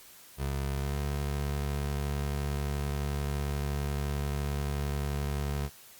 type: tone with pitch glide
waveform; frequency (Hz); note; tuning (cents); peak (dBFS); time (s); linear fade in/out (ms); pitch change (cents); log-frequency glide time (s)
25% pulse; 68.9 to 71.49; C#2 to D2; -10 to -46; -26; 0.37-5.7; 50; +64; 0.79-0.96
effects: white hiss -53 dBFS RMS until 5.99 s + Opus 48 kbps